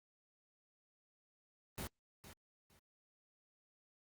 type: noise with echo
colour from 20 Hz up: pink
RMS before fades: -43 dBFS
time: 1.78-1.87 s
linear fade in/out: 0 ms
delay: 460 ms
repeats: 2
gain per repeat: -13 dB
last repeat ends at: 2.79 s
effects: Opus 24 kbps